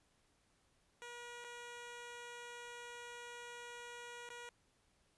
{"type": "tone with dropouts", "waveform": "10% pulse", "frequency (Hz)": 480, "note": "B4", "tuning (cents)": -49, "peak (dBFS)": -40, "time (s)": [1.02, 4.49], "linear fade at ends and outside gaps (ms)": 0, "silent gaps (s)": [[1.441, 1.446], [4.289, 4.303]], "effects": ["pink hiss -75 dBFS RMS until 5.17 s", "resampled to 24000 Hz"]}